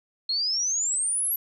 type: exponential sweep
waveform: sine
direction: up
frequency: 4186 to 11840 Hz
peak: -23 dBFS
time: 0.29-1.36 s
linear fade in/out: 5 ms
effects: none